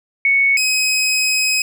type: tone pair in turn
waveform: sine / 20% pulse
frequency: 2217 / 2533 Hz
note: C#7 / D#7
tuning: 0 / +30 cents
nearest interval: major second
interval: 230 cents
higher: second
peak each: -11 / -10 dBFS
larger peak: second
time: 0.25-0.57 / 0.57-1.62 s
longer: second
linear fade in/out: 2 ms
effects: none